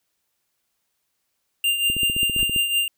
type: tone with tremolo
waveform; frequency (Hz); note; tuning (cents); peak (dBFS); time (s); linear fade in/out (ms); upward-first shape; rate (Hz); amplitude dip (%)
square; 2794; F7; 0; -17; 1.64-2.88; 2; triangle; 5.5; 65
type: click train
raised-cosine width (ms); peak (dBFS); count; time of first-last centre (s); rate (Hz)
3; -18; 11; 1.9-2.562; 15.1
type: noise with exponential decay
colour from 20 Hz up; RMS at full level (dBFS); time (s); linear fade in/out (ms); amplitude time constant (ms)
brown; -29; 2.39-2.52; 1; 27
effects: white hiss -74 dBFS RMS until 2.97 s